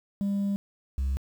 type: tone pair in turn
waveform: sine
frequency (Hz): 199.8 / 67.14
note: G3 / C2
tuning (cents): +33 / +45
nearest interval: octave + perfect fifth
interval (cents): 1888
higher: first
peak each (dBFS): -22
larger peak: neither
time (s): 0.21-0.56 / 0.98-1.17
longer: first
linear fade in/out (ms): 0
effects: tanh soft clip ceiling -24 dBFS + 9-bit